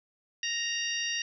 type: harmonic tone with a mistuned harmonic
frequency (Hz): 932.3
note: A#5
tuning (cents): 0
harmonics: 2 / 3 / 4 / 5 / 6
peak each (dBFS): -35 / -33 / -39 / -40 / -36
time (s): 0.43-1.22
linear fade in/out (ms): 2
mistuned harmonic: 6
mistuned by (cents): +16
effects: none